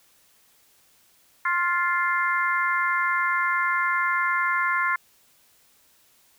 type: harmonic tone with a mistuned harmonic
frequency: 349.2 Hz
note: F4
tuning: in tune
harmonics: 3 / 4 / 5 / 6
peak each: -25 / -26 / -27 / -28 dBFS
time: 1.45-4.96 s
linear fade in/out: 5 ms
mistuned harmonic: 3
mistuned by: +16 cents
effects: white hiss -60 dBFS RMS until 6.38 s